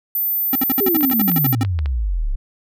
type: tone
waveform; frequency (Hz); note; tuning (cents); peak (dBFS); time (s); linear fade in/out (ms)
sine; 14080; A9; 0; -17; 0.15-1.53; 2
type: tone bursts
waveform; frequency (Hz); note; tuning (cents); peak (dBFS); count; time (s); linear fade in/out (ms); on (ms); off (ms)
square; 263.4; C4; +12; -17; 14; 0.53-1.633; 2; 24; 59
type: exponential sweep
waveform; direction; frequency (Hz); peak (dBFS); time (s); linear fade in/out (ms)
sine; down; 420 to 30.69; -17; 0.8-2.36; 10
type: clicks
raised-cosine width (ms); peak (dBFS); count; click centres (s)
0.3; -16; 6; 1.009 / 1.1 / 1.317 / 1.649 / 1.79 / 1.859
effects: none